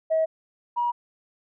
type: tone pair in turn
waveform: sine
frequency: 640 / 958.9 Hz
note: D#5 / A#5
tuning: +49 / +49 cents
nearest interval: perfect fifth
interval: 700 cents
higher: second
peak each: -18 / -21 dBFS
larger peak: first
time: 0.1-0.26 / 0.76-0.92 s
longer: neither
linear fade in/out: 20 ms
effects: tanh soft clip ceiling -15 dBFS